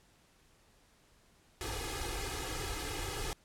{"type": "noise with comb filter", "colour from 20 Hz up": "pink", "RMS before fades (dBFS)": -38, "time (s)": [1.61, 3.33], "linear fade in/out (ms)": 0, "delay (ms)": 2.4, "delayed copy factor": 0.95, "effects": ["pink hiss -66 dBFS RMS until 3.44 s", "low-pass 11000 Hz 12 dB/octave"]}